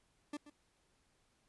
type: tone with echo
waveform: 40% pulse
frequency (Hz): 293.7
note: D4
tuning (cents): 0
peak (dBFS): -39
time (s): 0.33-0.37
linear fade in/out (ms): 5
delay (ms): 130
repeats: 1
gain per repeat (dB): -14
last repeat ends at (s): 0.5
effects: pink hiss -75 dBFS RMS until 1.48 s + resampled to 24000 Hz